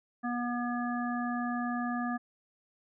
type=harmonic tone; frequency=241.9 Hz; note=B3; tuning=36 cents flat; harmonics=1 / 3 / 5 / 7; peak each=-32 / -37 / -39 / -40 dBFS; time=0.23-2.18 s; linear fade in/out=20 ms; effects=none